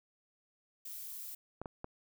violet noise, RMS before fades -45 dBFS, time 0.85-1.35 s, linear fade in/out 5 ms
clicks, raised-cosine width 1 ms, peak -27 dBFS, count 3, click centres 1.616 / 1.658 / 1.844 s
effects none

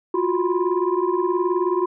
sine tone cluster, 349.2 / 368.1 / 984 / 1050 Hz, F4 / F#4 / B5 / C6, 0 / -9 / -7 / +6 cents, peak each -22 / -21 / -27 / -27 dBFS, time 0.14-1.86 s, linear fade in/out 5 ms, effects tanh soft clip ceiling -8 dBFS

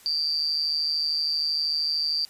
sine tone with amplitude modulation, 4699 Hz, D8, in tune, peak -19 dBFS, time 0.06-2.25 s, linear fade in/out 0 ms, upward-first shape sine, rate 153 Hz, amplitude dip 90%, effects white hiss -52 dBFS RMS until 2.29 s + resampled to 32000 Hz

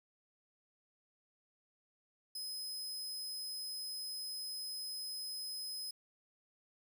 sawtooth tone, 5070 Hz, D#8, 32 cents sharp, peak -38 dBFS, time 2.35-5.91 s, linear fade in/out 5 ms, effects 11-bit

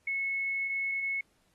sine tone, 2193 Hz, C#7, 19 cents flat, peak -29 dBFS, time 0.07-1.21 s, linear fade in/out 5 ms, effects pink hiss -71 dBFS RMS until 1.54 s + AAC 32 kbps

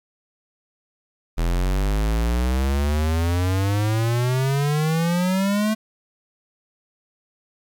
square exponential sweep, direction up, 41.11 to 220 Hz, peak -19 dBFS, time 1.37-5.75 s, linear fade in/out 20 ms, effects 9-bit

